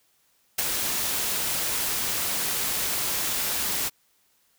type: noise with ADSR envelope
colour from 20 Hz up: white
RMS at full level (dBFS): -23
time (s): 0.58-3.9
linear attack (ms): 10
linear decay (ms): 23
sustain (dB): -4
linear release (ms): 28
effects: white hiss -66 dBFS RMS until 4.58 s